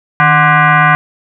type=tone with frequency modulation; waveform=sine; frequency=156.1 Hz; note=D#3; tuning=6 cents sharp; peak=-5 dBFS; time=0.2-0.95 s; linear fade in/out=0 ms; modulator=446 Hz; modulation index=4; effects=none